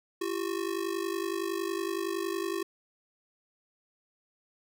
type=ring-modulated tone; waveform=square; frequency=364.9 Hz; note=F#4; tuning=24 cents flat; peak=-28 dBFS; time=0.21-2.63 s; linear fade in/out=5 ms; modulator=25.4 Hz; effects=none